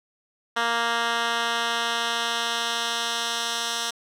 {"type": "tone with band-pass filter sweep", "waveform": "10% pulse", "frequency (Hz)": 233.1, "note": "A#3", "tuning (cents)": 0, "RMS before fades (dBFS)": -26, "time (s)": [0.56, 3.91], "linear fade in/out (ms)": 10, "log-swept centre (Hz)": [2000, 4900], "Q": 0.94, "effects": []}